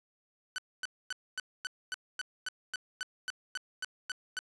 sawtooth tone bursts, 1501 Hz, F#6, 24 cents sharp, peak -30 dBFS, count 15, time 0.56-4.39 s, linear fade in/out 0 ms, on 22 ms, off 250 ms, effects resampled to 22050 Hz + 11-bit

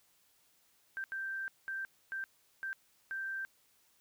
sine tone bursts at uneven times, 1568 Hz, G6, in tune, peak -36 dBFS, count 6, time 0.97-1.04 / 1.12-1.48 / 1.68-1.85 / 2.12-2.24 / 2.63-2.73 / 3.11-3.45 s, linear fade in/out 0 ms, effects white hiss -70 dBFS RMS until 4 s

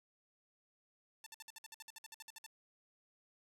5% pulse tone bursts, 888 Hz, A5, 16 cents sharp, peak -37 dBFS, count 16, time 1.24-2.464 s, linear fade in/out 2 ms, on 24 ms, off 56 ms, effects none

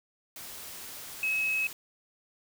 sine tone in noise, 2569 Hz, E7, 45 cents flat, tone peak -26 dBFS, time 1.23-1.67 s, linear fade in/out 2 ms, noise white, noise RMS -43 dBFS, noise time 0.36-1.73 s, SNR +14 dB, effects none

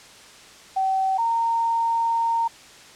sine tone pair in turn, 766 / 920.6 Hz, G5 / A#5, -40 / -22 cents, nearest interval minor third, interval 318 cents, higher second, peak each -19 dBFS, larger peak neither, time 0.76-1.18 / 1.18-2.48 s, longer second, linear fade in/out 10 ms, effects white hiss -46 dBFS RMS until 2.95 s + low-pass 7000 Hz 12 dB/octave

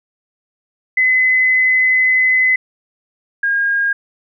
sine tone pair in turn, 2028 / 1623.2 Hz, B6 / G#6, +45 / -40 cents, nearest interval major third, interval 385 cents, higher first, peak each -10 / -13 dBFS, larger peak first, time 0.97-2.56 / 3.43-3.93 s, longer first, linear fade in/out 5 ms, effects none

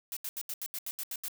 blue noise bursts, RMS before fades -37 dBFS, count 10, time 0.12-1.282 s, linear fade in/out 0 ms, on 46 ms, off 78 ms, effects none

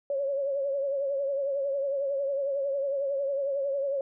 sine tone with vibrato, 554.4 Hz, C#5, in tune, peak -26 dBFS, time 0.1-4.01 s, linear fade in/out 2 ms, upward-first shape triangle, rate 11 Hz, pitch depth 67 cents each way, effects none

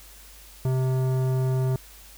sine tone with tanh clipping, 130 Hz, C3, 11 cents flat, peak -23 dBFS, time 0.65-1.76 s, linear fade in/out 2 ms, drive 15 dB, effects added 50 Hz sine -49 dBFS peak until 2.17 s + white hiss -49 dBFS RMS until 2.17 s

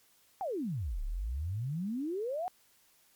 sine exponential two-way sweep, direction down then up, 823 to 32.7 to 762 Hz, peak -32 dBFS, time 0.41-2.48 s, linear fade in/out 0 ms, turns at 1.02 s, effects white hiss -66 dBFS RMS until 3.15 s + MP3 96 kbps

